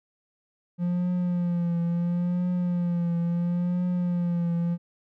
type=tone with vibrato; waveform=triangle; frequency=174.61 Hz; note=F3; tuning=in tune; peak=-21 dBFS; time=0.78-4.78 s; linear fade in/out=50 ms; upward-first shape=triangle; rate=0.73 Hz; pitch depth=50 cents each way; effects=none